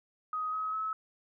sine tone with pitch steps, 1255 / 1274 / 1293.3 Hz, D#6 / D#6 / E6, +15 / +41 / -33 cents, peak -31 dBFS, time 0.33-0.93 s, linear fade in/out 2 ms, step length 200 ms, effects none

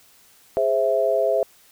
sine chord, Ab augmented, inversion none, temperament equal with one note detuned, 415.3 / 525.1 / 659.3 Hz, Ab4 / C5 / E5, 0 / +6 / 0 cents, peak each -24 / -22 / -20 dBFS, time 0.57-1.43 s, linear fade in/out 0 ms, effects white hiss -54 dBFS RMS until 1.71 s

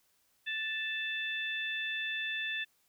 harmonic tone, 880 Hz, A5, in tune, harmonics 2 / 3 / 4, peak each -36 / -38 / -39 dBFS, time 0.46-2.65 s, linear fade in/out 20 ms, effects white hiss -72 dBFS RMS until 2.88 s

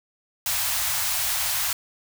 white band-stop noise, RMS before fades -25 dBFS, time 0.46-1.73 s, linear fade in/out 2 ms, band 130 to 640 Hz, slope 48 dB/octave, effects none

